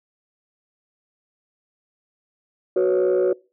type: chord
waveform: sine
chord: F# suspended fourth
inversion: none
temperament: just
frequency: 370 / 493.3 / 555 Hz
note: F#4 / B4 / C#5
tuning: 0 / -2 / +2 cents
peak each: -16 / -21 / -21 dBFS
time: 2.76-3.33 s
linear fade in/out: 5 ms
effects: noise-tail reverb RT60 0.3 s tail -23 dB re dry + tanh soft clip ceiling -12 dBFS